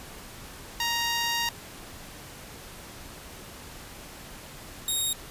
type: tone pair in turn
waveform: 10% pulse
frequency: 936 / 3744 Hz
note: A#5 / A#7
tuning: +7 / +7 cents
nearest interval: 2 octaves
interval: 2400 cents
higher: second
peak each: -17 dBFS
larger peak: neither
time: 0.8-1.49 / 4.88-5.13 s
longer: first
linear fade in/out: 2 ms
effects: pink hiss -44 dBFS RMS until 5.3 s + resampled to 32000 Hz